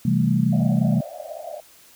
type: chord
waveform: sine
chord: A minor seventh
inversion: first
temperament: equal with one note detuned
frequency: 130.81 / 164.81 / 196 / 222 Hz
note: C3 / E3 / G3 / A3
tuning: 0 / 0 / 0 / +16 cents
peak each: -22 dBFS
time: 0.05-1.01 s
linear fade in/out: 5 ms
type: band-pass noise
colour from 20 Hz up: white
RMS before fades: -35 dBFS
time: 0.52-1.61 s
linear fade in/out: 10 ms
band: 580 to 710 Hz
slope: 96 dB/octave
effects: white hiss -51 dBFS RMS until 1.95 s